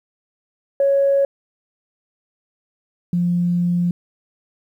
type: tone pair in turn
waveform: sine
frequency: 554.4 / 174.99 Hz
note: C#5 / F3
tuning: 0 / +4 cents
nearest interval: octave + minor sixth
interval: 1996 cents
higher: first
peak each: -12 / -15 dBFS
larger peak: first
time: 0.8-1.25 / 3.13-3.91 s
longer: second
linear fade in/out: 2 ms
effects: tanh soft clip ceiling -8 dBFS + 9-bit